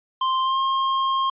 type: tone with pitch glide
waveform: square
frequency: 1046.5 to 1068.5 Hz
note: C6 to C6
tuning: 0 to +36 cents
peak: -20 dBFS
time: 0.21-1.3 s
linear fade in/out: 5 ms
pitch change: +36 cents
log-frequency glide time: 0.42-0.59 s
effects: resampled to 8000 Hz